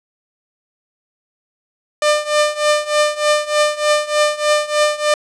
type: tone with tremolo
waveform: sawtooth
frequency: 599 Hz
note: D5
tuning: 34 cents sharp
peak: -6 dBFS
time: 2.02-5.14 s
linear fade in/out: 2 ms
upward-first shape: triangle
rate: 3.3 Hz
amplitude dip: 90%
effects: resampled to 22050 Hz + 8-bit